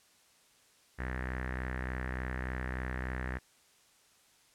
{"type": "tone with low-pass filter", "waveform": "sawtooth", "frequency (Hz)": 63.4, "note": "B1", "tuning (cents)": 46, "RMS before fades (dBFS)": -37, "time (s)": [0.98, 3.39], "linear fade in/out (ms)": 20, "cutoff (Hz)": 1800, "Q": 6.2, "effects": ["white hiss -65 dBFS RMS until 4.54 s", "low-pass 10000 Hz 12 dB/octave"]}